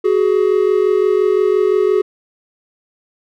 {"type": "tone pair together", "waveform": "triangle", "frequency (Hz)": [374.2, 420], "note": ["F#4", "G#4"], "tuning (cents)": [20, 19], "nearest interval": "major second", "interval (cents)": 199, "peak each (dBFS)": -12, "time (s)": [0.04, 2.02], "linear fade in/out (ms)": 10, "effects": []}